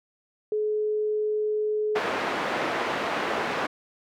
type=tone; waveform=sine; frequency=425.7 Hz; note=G#4; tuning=43 cents sharp; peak=-23 dBFS; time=0.52-1.99 s; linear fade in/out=2 ms
type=band-pass noise; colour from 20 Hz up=pink; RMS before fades=-28 dBFS; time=1.95-3.67 s; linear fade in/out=10 ms; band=380 to 2100 Hz; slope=12 dB/octave
effects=none